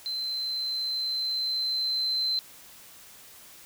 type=tone with level ramp; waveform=sine; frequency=4084 Hz; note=C8; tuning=43 cents flat; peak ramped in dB=-29 to -24 dBFS; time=0.06-2.39 s; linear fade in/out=0 ms; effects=white hiss -50 dBFS RMS until 3.65 s